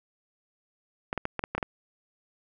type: clicks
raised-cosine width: 0.5 ms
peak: -14 dBFS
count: 8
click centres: 1.129 / 1.177 / 1.254 / 1.393 / 1.439 / 1.55 / 1.58 / 1.628 s
effects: none